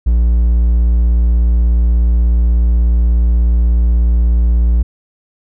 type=tone; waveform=triangle; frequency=58.27 Hz; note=A#1; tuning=in tune; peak=-6 dBFS; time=0.06-4.83 s; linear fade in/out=10 ms; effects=none